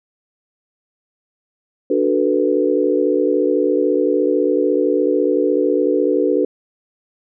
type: chord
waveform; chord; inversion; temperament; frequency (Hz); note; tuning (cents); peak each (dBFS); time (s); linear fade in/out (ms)
sine; B minor seventh; first; equal; 293.7 / 370 / 440 / 493.9; D4 / F#4 / A4 / B4; 0 / 0 / 0 / 0; -19; 1.9-6.45; 5
effects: none